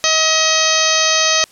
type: harmonic tone with a mistuned harmonic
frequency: 635 Hz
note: D#5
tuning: 35 cents sharp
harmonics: 1 / 2 / 3 / 4 / 5 / 6 / 7 / 8 / 9 / 10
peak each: -21 / -21 / -21 / -21 / -21 / -21 / -21 / -21 / -21 / -21 dBFS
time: 0.04-1.44 s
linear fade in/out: 0 ms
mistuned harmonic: 9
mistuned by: +57 cents
effects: white hiss -48 dBFS RMS until 1.51 s + low-pass 11000 Hz 12 dB/octave